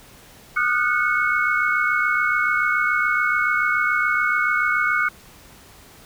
sine tone cluster, 1221 / 1437 / 1504 / 2200 Hz, D#6 / F6 / F#6 / C#7, -33 / +49 / +28 / -14 cents, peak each -23 dBFS, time 0.56-5.09 s, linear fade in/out 10 ms, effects pink hiss -47 dBFS RMS until 6.05 s

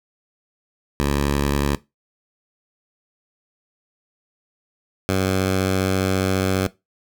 10% pulse tone pair in turn, 71 / 94.77 Hz, C#2 / F#2, +42 / +42 cents, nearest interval perfect fourth, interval 500 cents, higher second, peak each -10 dBFS, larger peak neither, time 1-1.75 / 5.09-6.67 s, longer second, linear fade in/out 0 ms, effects noise-tail reverb RT60 0.2 s tail -18 dB re dry

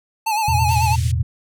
square tone with vibrato, 864 Hz, A5, 32 cents flat, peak -18 dBFS, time 0.26-0.96 s, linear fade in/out 10 ms, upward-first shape sine, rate 9.1 Hz, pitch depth 73 cents each way
sine chord, E suspended fourth, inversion none, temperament just, 82.41 / 109.88 / 123.61 Hz, E2 / A2 / B2, 0 / -2 / +2 cents, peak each -19 / -22 / -21 dBFS, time 0.48-1.23 s, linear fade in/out 5 ms
white band-pass noise, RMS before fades -36 dBFS, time 0.68-1.12 s, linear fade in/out 10 ms, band 2000 to 9800 Hz, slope 24 dB/octave
effects none

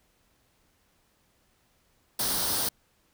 white noise with comb filter, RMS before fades -28 dBFS, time 2.19-2.69 s, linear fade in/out 5 ms, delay 0.21 ms, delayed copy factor +0.6, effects pink hiss -68 dBFS RMS until 3.13 s

